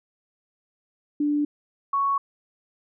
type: tone pair in turn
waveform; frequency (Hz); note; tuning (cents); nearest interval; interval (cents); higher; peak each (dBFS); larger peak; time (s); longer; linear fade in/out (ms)
sine; 293.7 / 1111; D4 / C#6; 0 / +4; octave + major seventh; 2304; second; -20; neither; 1.2-1.45 / 1.93-2.18; neither; 5
effects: none